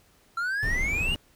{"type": "exponential sweep", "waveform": "triangle", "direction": "up", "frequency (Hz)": [1347, 2900], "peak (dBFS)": -24, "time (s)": [0.37, 1.15], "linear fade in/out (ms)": 5}
{"type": "noise", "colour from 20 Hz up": "brown", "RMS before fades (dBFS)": -30, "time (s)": [0.63, 1.16], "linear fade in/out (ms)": 0}
{"effects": ["pink hiss -61 dBFS RMS until 1.35 s"]}